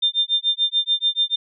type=tone with tremolo; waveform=sine; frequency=3600 Hz; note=A7; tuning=39 cents sharp; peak=-14 dBFS; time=0.02-1.36 s; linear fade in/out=10 ms; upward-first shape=sine; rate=6.9 Hz; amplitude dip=100%; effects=none